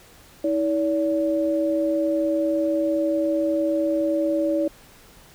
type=tone pair together; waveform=sine; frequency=321.1 / 572.1 Hz; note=E4 / D5; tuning=-45 / -45 cents; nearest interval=minor seventh; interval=1000 cents; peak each=-22 dBFS; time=0.44-4.68 s; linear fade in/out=5 ms; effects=pink hiss -50 dBFS RMS until 5.34 s